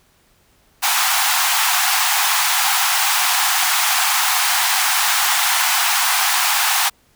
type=high-pass noise; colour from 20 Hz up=pink; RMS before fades=-17 dBFS; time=0.82-6.9 s; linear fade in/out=20 ms; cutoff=730 Hz; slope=96 dB/octave; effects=pink hiss -57 dBFS RMS until 7.15 s